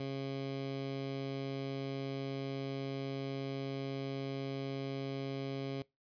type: tone with notch filter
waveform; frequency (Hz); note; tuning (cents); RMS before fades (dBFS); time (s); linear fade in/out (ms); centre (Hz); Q
15% pulse; 136.3; C#3; -29; -39; 0-5.82; 2; 1400; 1.7
effects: noise-tail reverb RT60 0.2 s tail -22 dB re dry + resampled to 11025 Hz